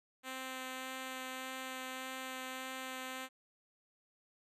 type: tone with vibrato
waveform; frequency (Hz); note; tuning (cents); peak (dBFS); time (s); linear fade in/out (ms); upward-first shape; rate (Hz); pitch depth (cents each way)
5% pulse; 259.9; C4; -11; -30; 0.23-3.29; 50; sine; 1.7; 8
effects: resampled to 32000 Hz